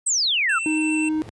sine exponential sweep, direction down, 8480 to 1253 Hz, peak -18 dBFS, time 0.06-0.59 s, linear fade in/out 10 ms
square tone with vibrato, 2686 Hz, E7, 32 cents sharp, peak -25 dBFS, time 0.49-1.09 s, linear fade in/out 5 ms, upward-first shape triangle, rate 7.4 Hz, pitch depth 10 cents each way
brown noise with exponential growth, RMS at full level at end -34 dBFS, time 0.64-1.29 s, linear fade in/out 0 ms, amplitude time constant 140 ms
triangle tone, 311.1 Hz, D#4, in tune, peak -18 dBFS, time 0.66-1.22 s, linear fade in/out 0 ms
effects high-pass 100 Hz 12 dB/octave + resampled to 24000 Hz

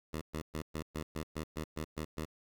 10% pulse tone bursts, 78.2 Hz, D#2, 9 cents sharp, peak -28 dBFS, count 11, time 0.13-2.254 s, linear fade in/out 10 ms, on 84 ms, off 120 ms, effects 11-bit

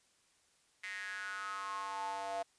square tone with high-pass filter sweep, 98 Hz, G2, in tune, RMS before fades -41 dBFS, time 0.83-2.43 s, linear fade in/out 10 ms, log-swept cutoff 2000 to 680 Hz, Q 7.1, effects white hiss -71 dBFS RMS until 2.58 s + resampled to 22050 Hz

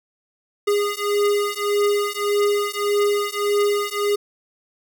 square beating tone pair, 409.2 / 410.9 Hz, G#4 / G#4, -26 / -18 cents, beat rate 1.7 Hz, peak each -22 dBFS, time 0.67-4.16 s, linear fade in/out 10 ms, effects none

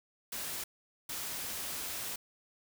white noise bursts at uneven times, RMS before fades -39 dBFS, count 2, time 0.32-0.64 / 1.09-2.16 s, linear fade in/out 5 ms, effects none

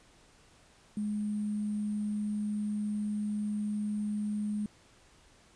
sine tone with sample-and-hold, 209.4 Hz, G#3, 15 cents sharp, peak -30 dBFS, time 0.97-4.66 s, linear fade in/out 2 ms, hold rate 8820 Hz, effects pink hiss -61 dBFS RMS until 5.55 s + resampled to 22050 Hz

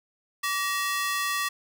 sawtooth ring-modulated tone, 1521 Hz, F#6, 47 cents sharp, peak -19 dBFS, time 0.43-1.49 s, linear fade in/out 10 ms, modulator 369 Hz, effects none

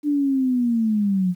sine linear sweep, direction down, 297.7 to 175.8 Hz, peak -17 dBFS, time 0.03-1.35 s, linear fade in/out 50 ms, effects 9-bit

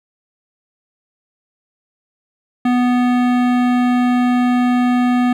sine tone with hard clipping, 246.9 Hz, B3, in tune, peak -14 dBFS, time 2.65-5.33 s, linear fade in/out 5 ms, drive 17 dB, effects none

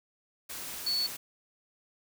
sine tone in noise, 4435 Hz, C#8, in tune, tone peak -27 dBFS, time 0.86-1.07 s, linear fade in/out 10 ms, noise white, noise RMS -40 dBFS, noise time 0.49-1.17 s, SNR +10 dB, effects none

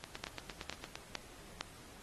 two click trains, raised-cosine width 0.2 ms, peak -24 / -19 dBFS, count 9 / 4, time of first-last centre 0.04-0.955 / 0.24-1.61 s, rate 8.74 / 2.19 Hz, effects pink hiss -56 dBFS RMS until 2.02 s + AAC 32 kbps

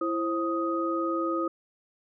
sine tone cluster, 333 / 531 / 1250 Hz, E4 / C5 / D#6, +18 / +25 / +8 cents, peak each -28 / -33 / -30 dBFS, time 0.01-1.48 s, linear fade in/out 5 ms, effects none

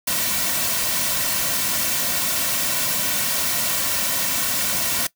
white noise with comb filter, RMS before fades -22 dBFS, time 0.07-5.07 s, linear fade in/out 5 ms, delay 2.4 ms, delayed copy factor -0.55, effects noise-tail reverb RT60 0.1 s tail -19 dB re dry

